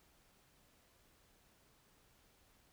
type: silence
effects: pink hiss -70 dBFS RMS until 2.72 s